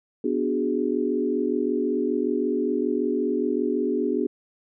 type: chord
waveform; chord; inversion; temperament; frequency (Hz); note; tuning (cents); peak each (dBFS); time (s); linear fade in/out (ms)
sine; G# half-diminished seventh; first; equal; 246.9 / 293.7 / 370 / 415.3; B3 / D4 / F#4 / G#4; 0 / 0 / 0 / 0; -27; 0.24-4.27; 5
effects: none